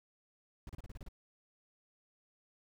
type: noise bursts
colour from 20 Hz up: brown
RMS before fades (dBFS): -45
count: 8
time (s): 0.67-1.086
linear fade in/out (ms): 2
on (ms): 24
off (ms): 32
effects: none